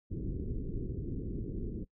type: low-pass noise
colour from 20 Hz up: pink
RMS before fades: -37 dBFS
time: 0.1-1.85 s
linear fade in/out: 20 ms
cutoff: 410 Hz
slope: 48 dB/octave
effects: noise-tail reverb RT60 0.1 s tail -22 dB re dry